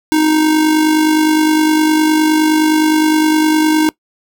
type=tone with amplitude modulation; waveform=square; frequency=311.1 Hz; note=D#4; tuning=in tune; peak=-8 dBFS; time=0.12-3.89 s; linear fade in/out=0 ms; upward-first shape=sine; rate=49.7 Hz; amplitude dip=40%; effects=noise-tail reverb RT60 0.1 s tail -22 dB re dry